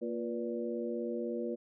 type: harmonic tone with a mistuned harmonic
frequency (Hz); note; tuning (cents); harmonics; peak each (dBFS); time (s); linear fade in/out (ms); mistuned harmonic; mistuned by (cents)
116.54; A#2; 0; 2 / 3 / 4 / 5; -38 / -38 / -38 / -43; 0.01-1.56; 20; 4; +74
effects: none